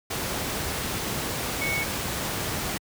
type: tone in noise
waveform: sine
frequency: 2217 Hz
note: C#7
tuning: in tune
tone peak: -26 dBFS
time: 1.61-1.84 s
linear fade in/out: 10 ms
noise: pink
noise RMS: -29 dBFS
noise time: 0.1-2.78 s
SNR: 0 dB
effects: high-pass 60 Hz 12 dB/octave